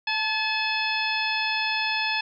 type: harmonic tone with a mistuned harmonic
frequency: 860 Hz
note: A5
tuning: 40 cents flat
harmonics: 1 / 2 / 3 / 4 / 5 / 6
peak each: -30 / -30 / -27 / -32 / -34 / -34 dBFS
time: 0.07-2.21 s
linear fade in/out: 5 ms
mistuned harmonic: 1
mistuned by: +39 cents
effects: none